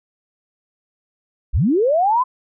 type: linear sweep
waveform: sine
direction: up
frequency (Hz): 30.73 to 1046.5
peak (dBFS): -13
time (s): 1.53-2.24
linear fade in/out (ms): 20
effects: none